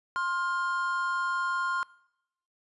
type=tone pair together; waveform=triangle; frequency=1055.1 / 1410 Hz; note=C6 / F6; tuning=+14 / +16 cents; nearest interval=perfect fourth; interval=502 cents; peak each=-28 dBFS; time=0.16-1.83 s; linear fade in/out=0 ms; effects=noise-tail reverb RT60 0.8 s tail -22 dB re dry + resampled to 24000 Hz